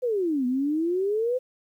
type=exponential two-way sweep; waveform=sine; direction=down then up; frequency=518 to 244 to 518 Hz; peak=-22 dBFS; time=0.02-1.39 s; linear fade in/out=20 ms; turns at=0.46 s; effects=10-bit